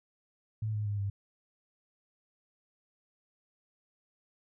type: tone with pitch steps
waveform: sine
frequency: 108.7 / 105.61 / 102.6 / 99.68 Hz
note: A2 / G#2 / G#2 / G2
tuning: -21 / +29 / -21 / +29 cents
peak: -30 dBFS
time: 0.62-1.1 s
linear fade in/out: 5 ms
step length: 120 ms
effects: none